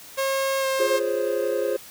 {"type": "tone with pitch glide", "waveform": "sawtooth", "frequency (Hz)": [540, 532.6], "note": ["C#5", "C5"], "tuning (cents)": [-45, 31], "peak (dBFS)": -18, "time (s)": [0.17, 1], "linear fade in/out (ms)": 20, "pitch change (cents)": -24, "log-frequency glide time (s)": [0.6, 0.66]}
{"type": "chord", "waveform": "triangle", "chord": "Db major seventh", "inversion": "first", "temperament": "equal", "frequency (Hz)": [349.2, 415.3, 523.3, 554.4], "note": ["F4", "Ab4", "C5", "Db5"], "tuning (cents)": [0, 0, 0, 0], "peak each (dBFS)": [-28, -25, -23, -29], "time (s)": [0.79, 1.77], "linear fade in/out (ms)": 10}
{"effects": ["white hiss -44 dBFS RMS until 1.9 s"]}